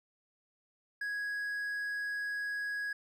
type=tone; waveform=triangle; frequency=1661.2 Hz; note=G#6; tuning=in tune; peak=-32 dBFS; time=1.01-2.93 s; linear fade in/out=5 ms; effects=none